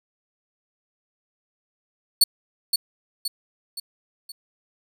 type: tone with echo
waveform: sawtooth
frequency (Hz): 4433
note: C#8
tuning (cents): -1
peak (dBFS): -9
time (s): 2.21-2.24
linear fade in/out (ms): 5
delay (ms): 520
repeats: 4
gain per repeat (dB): -6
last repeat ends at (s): 4.32
effects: none

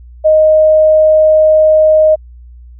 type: tone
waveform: sine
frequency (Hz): 622.3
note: D#5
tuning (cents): 0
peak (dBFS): -4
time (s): 0.24-2.16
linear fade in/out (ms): 20
effects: added 60 Hz sine -32 dBFS peak until 2.79 s

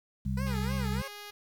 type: harmonic tone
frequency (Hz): 65.41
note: C2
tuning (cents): 0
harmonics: 1 / 2 / 3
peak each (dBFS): -33 / -33 / -33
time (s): 0.25-1.02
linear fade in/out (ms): 10
type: tone with vibrato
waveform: 15% pulse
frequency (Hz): 479.2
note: A#4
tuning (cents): +48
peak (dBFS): -32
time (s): 0.37-1.08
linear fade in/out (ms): 5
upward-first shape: sine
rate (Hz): 3.3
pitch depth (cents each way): 230
type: tone with pitch glide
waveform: 5% pulse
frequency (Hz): 410 to 412.9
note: G#4 to G#4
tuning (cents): -22 to -10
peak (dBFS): -31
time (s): 0.46-1.31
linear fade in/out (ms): 10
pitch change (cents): +12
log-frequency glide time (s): 0.8-1.16
effects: 10-bit

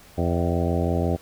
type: harmonic tone with a mistuned harmonic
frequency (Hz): 85.8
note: F2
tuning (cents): -30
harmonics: 1 / 2 / 3 / 4 / 5 / 6 / 7 / 8 / 9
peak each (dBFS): -24 / -27 / -29 / -30 / -31 / -32 / -32 / -33 / -34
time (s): 0.17-1.17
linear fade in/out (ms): 20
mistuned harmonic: 8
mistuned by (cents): -60
effects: pink hiss -50 dBFS RMS until 1.21 s

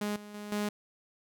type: tone with level steps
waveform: sawtooth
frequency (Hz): 207.7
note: G#3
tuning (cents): 0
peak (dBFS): -27 / -41 / -36 / -26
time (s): 0.01-0.69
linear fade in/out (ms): 5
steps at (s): 0.16 / 0.34 / 0.52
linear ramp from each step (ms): 2
effects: none

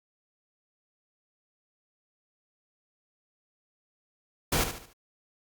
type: noise with echo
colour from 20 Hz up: pink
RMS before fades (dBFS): -26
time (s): 4.52-4.64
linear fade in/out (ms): 5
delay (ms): 73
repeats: 4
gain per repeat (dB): -8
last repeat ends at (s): 4.932
effects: Opus 48 kbps

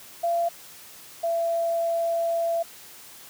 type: tone pair in turn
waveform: sine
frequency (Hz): 683 / 672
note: F5 / E5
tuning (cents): -39 / +33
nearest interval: unison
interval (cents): 28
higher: first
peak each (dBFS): -21 / -22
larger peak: first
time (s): 0.23-0.49 / 1.23-2.63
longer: second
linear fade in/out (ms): 10
effects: white hiss -46 dBFS RMS until 3.29 s + high-pass 80 Hz 12 dB/octave

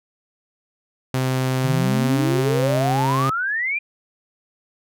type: tone with pitch glide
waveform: sawtooth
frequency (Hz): 130 to 133.58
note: C3 to C3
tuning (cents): -11 to +36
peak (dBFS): -15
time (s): 1.14-3.3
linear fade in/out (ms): 2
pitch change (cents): +47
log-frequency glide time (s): 1.92-2.08
type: exponential sweep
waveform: sine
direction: up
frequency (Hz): 138.59 to 2446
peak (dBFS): -20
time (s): 1.64-3.79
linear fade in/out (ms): 10
effects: none

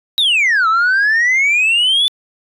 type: exponential two-way sweep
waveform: sine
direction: down then up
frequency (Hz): 3883 to 1282 to 3528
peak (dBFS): -8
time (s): 0.18-2.08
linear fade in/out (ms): 0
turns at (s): 0.68
effects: tanh soft clip ceiling -9 dBFS

